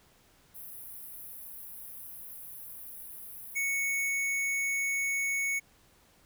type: high-pass noise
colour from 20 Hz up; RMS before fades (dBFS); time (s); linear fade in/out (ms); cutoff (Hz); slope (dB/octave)
white; -45; 0.54-4.1; 20; 10000; 96
type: tone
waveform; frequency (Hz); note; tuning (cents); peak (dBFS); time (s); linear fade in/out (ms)
square; 2217; C#7; 0; -29; 3.55-5.6; 20
effects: pink hiss -63 dBFS RMS until 6.25 s